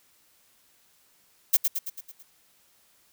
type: noise with echo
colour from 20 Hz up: violet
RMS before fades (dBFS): -18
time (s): 1.53-1.57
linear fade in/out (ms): 10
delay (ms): 110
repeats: 6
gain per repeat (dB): -5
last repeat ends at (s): 2.23
effects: white hiss -63 dBFS RMS until 3.12 s